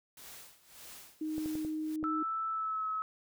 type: noise with tremolo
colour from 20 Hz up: white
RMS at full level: -49 dBFS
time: 0.17-1.96 s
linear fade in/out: 2 ms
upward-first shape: sine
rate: 1.7 Hz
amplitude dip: 85%
type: tone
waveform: sine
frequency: 311.1 Hz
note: D#4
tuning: in tune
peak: -33 dBFS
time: 1.21-2.23 s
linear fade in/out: 5 ms
type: clicks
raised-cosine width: 2 ms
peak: -30 dBFS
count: 5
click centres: 1.381 / 1.459 / 1.554 / 1.649 / 2.029 s
type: tone with pitch glide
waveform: sine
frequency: 1318.5 to 1286.9 Hz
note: E6 to E6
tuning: 0 to -42 cents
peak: -32 dBFS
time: 2.04-3.02 s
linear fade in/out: 0 ms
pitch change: -42 cents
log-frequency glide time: 2.5-2.87 s
effects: none